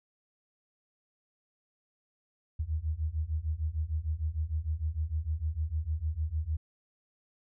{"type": "beating tone pair", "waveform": "sine", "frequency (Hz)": [75, 81.6], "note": ["D2", "E2"], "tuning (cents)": [37, -17], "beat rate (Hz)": 6.6, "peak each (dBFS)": [-33, -32], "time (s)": [2.59, 6.57], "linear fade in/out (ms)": 10, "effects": []}